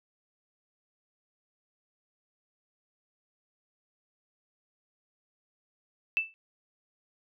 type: tone with exponential decay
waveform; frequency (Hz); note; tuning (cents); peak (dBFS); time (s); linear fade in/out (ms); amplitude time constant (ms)
sine; 2647; E7; +7; -20; 6.17-6.34; 0; 35
effects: none